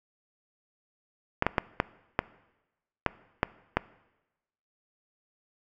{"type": "clicks", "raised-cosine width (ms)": 0.5, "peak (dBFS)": -7, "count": 8, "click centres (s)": [1.424, 1.466, 1.582, 1.801, 2.191, 3.063, 3.431, 3.77], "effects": ["noise-tail reverb RT60 1.0 s tail -20 dB re dry"]}